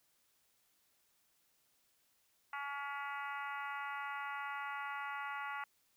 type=harmonic tone; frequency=282.6 Hz; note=C#4; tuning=34 cents sharp; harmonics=3 / 4 / 5 / 6 / 7 / 8 / 9 / 10; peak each=-45 / -45 / -45 / -56 / -47 / -56 / -55 / -59 dBFS; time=2.53-5.64 s; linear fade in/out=2 ms; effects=white hiss -75 dBFS RMS until 5.96 s